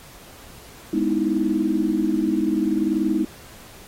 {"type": "chord", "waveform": "sine", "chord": "E major seventh", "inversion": "first", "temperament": "just", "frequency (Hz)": [206, 247.2, 309, 329.6], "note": ["G#3", "B3", "D#4", "E4"], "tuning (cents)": [-14, 2, -12, 0], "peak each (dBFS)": [-25, -26, -22, -24], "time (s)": [0.93, 3.25], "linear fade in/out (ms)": 5, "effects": ["pink hiss -45 dBFS RMS until 3.87 s", "AAC 48 kbps"]}